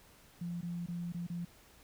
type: tone with dropouts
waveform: sine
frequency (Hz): 172.9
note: F3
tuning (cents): -17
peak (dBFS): -36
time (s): 0.41-1.45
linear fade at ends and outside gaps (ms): 5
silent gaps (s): 0.611-0.628 / 0.862-0.884 / 1.123-1.144 / 1.268-1.299
effects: pink hiss -61 dBFS RMS until 1.83 s